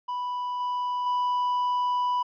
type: tone with level steps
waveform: triangle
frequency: 987.8 Hz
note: B5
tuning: in tune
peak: -26 / -24 / -21 dBFS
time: 0.08-2.23 s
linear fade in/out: 10 ms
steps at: 0.6 / 1.06 s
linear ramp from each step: 5 ms
effects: resampled to 11025 Hz